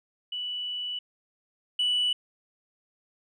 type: tone pair in turn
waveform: sine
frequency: 2960 / 2960 Hz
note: F#7 / F#7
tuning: 0 / 0 cents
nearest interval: unison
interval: 0 cents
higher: neither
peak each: -30 / -21 dBFS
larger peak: second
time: 0.32-0.99 / 1.79-2.13 s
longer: first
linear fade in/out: 5 ms
effects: tanh soft clip ceiling -20 dBFS